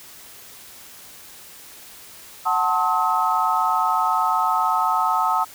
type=chord; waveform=sine; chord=F# diminished seventh; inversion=none; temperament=just; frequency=740 / 888 / 1065.6 / 1278.7 Hz; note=F#5 / A5 / C6 / Eb6; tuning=0 / +16 / +31 / +47 cents; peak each=-24 / -22 / -26 / -21 dBFS; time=2.45-5.45 s; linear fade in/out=20 ms; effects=white hiss -43 dBFS RMS until 5.54 s